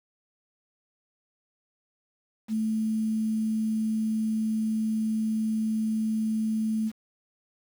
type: tone with quantisation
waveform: sine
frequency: 219.2 Hz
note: A3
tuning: 6 cents flat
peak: -24 dBFS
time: 2.48-6.92 s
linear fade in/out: 50 ms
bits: 8
effects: none